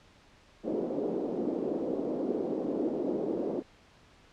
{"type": "band-pass noise", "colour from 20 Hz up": "white", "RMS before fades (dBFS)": -32, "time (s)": [0.63, 3.63], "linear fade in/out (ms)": 50, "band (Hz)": [240, 450], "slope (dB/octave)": 24, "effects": ["pink hiss -59 dBFS RMS until 4.32 s", "low-pass 5000 Hz 12 dB/octave"]}